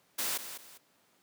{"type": "noise with echo", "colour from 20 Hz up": "white", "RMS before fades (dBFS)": -33, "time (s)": [0.18, 0.38], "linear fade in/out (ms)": 10, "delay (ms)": 200, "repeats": 2, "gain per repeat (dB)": -10, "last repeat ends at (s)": 0.78, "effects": ["pink hiss -68 dBFS RMS until 1.22 s", "high-pass 200 Hz 12 dB/octave"]}